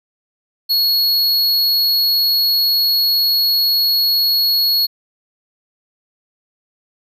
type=tone; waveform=square; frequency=4337 Hz; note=C#8; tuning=39 cents flat; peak=-13 dBFS; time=0.69-4.87 s; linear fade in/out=20 ms; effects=none